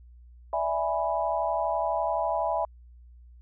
sine chord, E dominant seventh, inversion third, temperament equal, 587.3 / 659.3 / 830.6 / 987.8 Hz, D5 / E5 / G#5 / B5, 0 / 0 / 0 / 0 cents, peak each -33 / -28 / -30 / -31 dBFS, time 0.53-2.65 s, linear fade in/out 2 ms, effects added 60 Hz sine -48 dBFS peak until 3.41 s

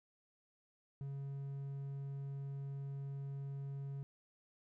triangle tone, 138.59 Hz, C#3, in tune, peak -39 dBFS, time 1.01-4.03 s, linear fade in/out 0 ms, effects none

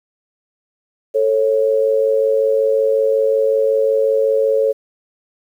sine tone pair together, 442.4 / 547.8 Hz, A4 / C#5, +9 / -21 cents, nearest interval major third, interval 370 cents, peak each -15 dBFS, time 1.14-4.73 s, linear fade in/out 20 ms, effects 8-bit

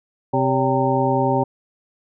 harmonic tone with a mistuned harmonic, 130.81 Hz, C3, in tune, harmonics 1 / 2 / 3 / 4 / 6 / 7, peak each -23 / -23 / -23 / -23 / -23 / -23 dBFS, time 0.33-1.44 s, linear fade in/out 10 ms, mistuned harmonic 4, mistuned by +130 cents, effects none

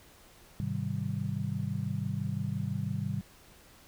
sine chord, Ab major seventh, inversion none, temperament just, 103.83 / 129.78 / 155.74 / 194.67 Hz, Ab2 / C3 / Eb3 / G3, 0 / -14 / +2 / -12 cents, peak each -36 / -35 / -37 / -36 dBFS, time 0.6-3.21 s, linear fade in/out 0 ms, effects pink hiss -57 dBFS RMS until 3.87 s

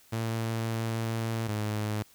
sawtooth tone pair in turn, 113.3 / 106.39 Hz, A#2 / G#2, -49 / +42 cents, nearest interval minor second, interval 109 cents, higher first, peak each -25 dBFS, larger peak neither, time 0.12-1.48 / 1.48-2.03 s, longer first, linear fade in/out 10 ms, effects white hiss -59 dBFS RMS until 2.14 s

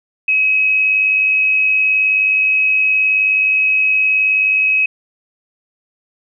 sine tone with amplitude modulation, 2552 Hz, D#7, 43 cents sharp, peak -9 dBFS, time 0.28-4.86 s, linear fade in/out 5 ms, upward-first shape sine, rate 99.1 Hz, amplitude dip 40%, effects none

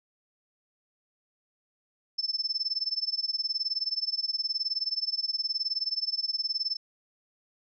sine tone with tremolo, 5280 Hz, E8, 2 cents sharp, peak -24 dBFS, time 2.18-6.77 s, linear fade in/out 10 ms, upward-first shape sine, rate 19 Hz, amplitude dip 95%, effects none

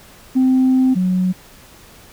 sine tone pair in turn, 259.3 / 183.94 Hz, C4 / F#3, -15 / -10 cents, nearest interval tritone, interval 595 cents, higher first, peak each -9 / -13 dBFS, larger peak first, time 0.35-0.95 / 0.95-1.33 s, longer first, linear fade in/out 20 ms, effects tanh soft clip ceiling -8 dBFS + pink hiss -44 dBFS RMS until 2.12 s

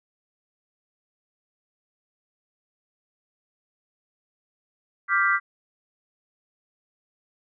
sine chord, G dominant seventh, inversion second, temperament equal with one note detuned, 1174.7 / 1396.9 / 1572.5 / 1975.5 Hz, D6 / F6 / G6 / B6, 0 / 0 / +5 / 0 cents, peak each -24 dBFS, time 5.08-5.4 s, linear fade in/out 50 ms, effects none

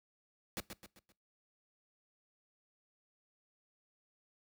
pink noise with echo, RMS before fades -39 dBFS, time 0.57-0.6 s, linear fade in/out 0 ms, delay 130 ms, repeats 4, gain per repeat -7 dB, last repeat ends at 1.12 s, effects noise-tail reverb RT60 0.3 s tail -22 dB re dry + high-pass 60 Hz 12 dB/octave

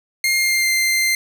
sawtooth tone with pitch glide, 2123 to 2088 Hz, C7 to C7, +25 to -4 cents, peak -12 dBFS, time 0.24-1.15 s, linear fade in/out 2 ms, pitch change -29 cents, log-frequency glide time 0.38-0.71 s, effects none

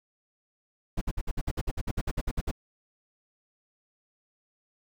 brown noise bursts, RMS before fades -28 dBFS, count 16, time 0.97-2.514 s, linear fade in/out 10 ms, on 44 ms, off 56 ms, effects none

